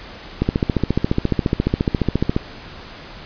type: click train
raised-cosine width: 3 ms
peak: -3 dBFS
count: 29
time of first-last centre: 0.42-2.364 s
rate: 14.4 Hz
effects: pink hiss -37 dBFS RMS until 3.25 s + resampled to 11025 Hz